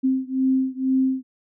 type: beating tone pair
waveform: sine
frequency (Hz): 261.6 / 263.7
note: C4 / C4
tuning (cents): 0 / +14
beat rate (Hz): 2.1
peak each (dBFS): -21 / -22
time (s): 0.03-1.23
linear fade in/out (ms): 20
effects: none